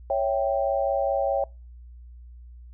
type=chord; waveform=sine; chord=C# diminished; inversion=none; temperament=equal; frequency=554.4 / 659.3 / 784 Hz; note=C#5 / E5 / G5; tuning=0 / 0 / 0 cents; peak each=-24 / -27 / -27 dBFS; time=0.1-1.44 s; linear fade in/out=2 ms; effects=noise-tail reverb RT60 0.3 s tail -25 dB re dry + added 60 Hz sine -42 dBFS peak until 2.73 s